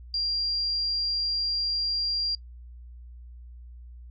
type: tone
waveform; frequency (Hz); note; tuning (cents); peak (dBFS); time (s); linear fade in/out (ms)
sine; 4766; D8; +25; -25; 0.14-2.35; 2
effects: noise-tail reverb RT60 0.1 s tail -26 dB re dry + added 60 Hz sine -42 dBFS peak until 4.1 s